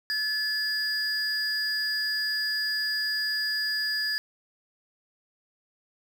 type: tone pair together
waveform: triangle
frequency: 1725 / 4879 Hz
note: A6 / D#8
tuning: -35 / -35 cents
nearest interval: octave + tritone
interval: 1800 cents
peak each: -26 dBFS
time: 0.1-4.18 s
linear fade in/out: 0 ms
effects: tanh soft clip ceiling -20 dBFS + 8-bit